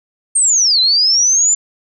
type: linear two-way sweep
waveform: sine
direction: down then up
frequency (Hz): 8770 to 3975 to 7220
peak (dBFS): -9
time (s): 0.35-1.55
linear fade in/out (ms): 10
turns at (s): 0.8
effects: none